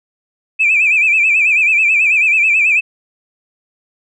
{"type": "tone with vibrato", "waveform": "sine", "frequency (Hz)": 2475, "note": "D#7", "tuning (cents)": -10, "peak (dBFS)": -8, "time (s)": [0.59, 2.81], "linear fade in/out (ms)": 20, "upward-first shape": "sine", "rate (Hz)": 9.2, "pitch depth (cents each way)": 110, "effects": ["tanh soft clip ceiling -4 dBFS"]}